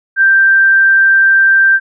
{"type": "tone", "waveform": "sine", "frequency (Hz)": 1572, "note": "G6", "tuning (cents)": 4, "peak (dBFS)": -5, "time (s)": [0.16, 1.8], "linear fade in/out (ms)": 50, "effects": []}